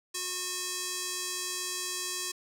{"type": "tone with band-pass filter", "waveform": "square", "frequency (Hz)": 363.6, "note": "F#4", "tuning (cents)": -30, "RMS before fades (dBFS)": -35, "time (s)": [0.14, 2.32], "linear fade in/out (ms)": 10, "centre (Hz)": 7300, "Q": 1.3, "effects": ["9-bit"]}